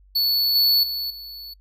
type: tone with level steps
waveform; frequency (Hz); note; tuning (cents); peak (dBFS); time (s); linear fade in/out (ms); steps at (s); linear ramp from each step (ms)
square; 4435; C#8; 0; -18 / -15 / -25 / -35; 0.15-1.54; 10; 0.55 / 0.83 / 1.1; 5
effects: noise-tail reverb RT60 0.1 s tail -25 dB re dry + added 48 Hz sine -50 dBFS peak until 1.6 s